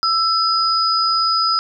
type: tone pair together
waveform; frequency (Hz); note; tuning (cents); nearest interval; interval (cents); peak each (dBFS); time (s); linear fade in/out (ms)
sine; 1322 / 4980; E6 / D#8; +5 / +1; octave + major seventh; 2296; -17; 0.03-1.59; 0
effects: none